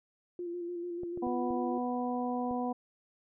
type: tone with vibrato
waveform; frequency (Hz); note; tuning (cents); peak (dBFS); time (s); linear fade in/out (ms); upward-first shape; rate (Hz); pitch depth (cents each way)
sine; 348.2; F4; -5; -35; 0.39-1.78; 2; square; 6.8; 25
type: clicks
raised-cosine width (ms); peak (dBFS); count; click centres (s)
2; -31; 5; 1.034 / 1.175 / 1.268 / 1.507 / 2.511
type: harmonic tone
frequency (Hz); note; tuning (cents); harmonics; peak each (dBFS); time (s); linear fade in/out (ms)
246.8; B3; -1; 1 / 2 / 3 / 4; -33 / -38 / -36 / -41; 1.22-2.73; 10
effects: none